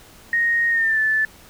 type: tone with pitch glide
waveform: sine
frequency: 1864.7 to 1749.9 Hz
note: A#6 to A6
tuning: 0 to -10 cents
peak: -16 dBFS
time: 0.33-1.25 s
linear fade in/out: 2 ms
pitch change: -110 cents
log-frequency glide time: 0.7-1 s
effects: pink hiss -47 dBFS RMS until 1.49 s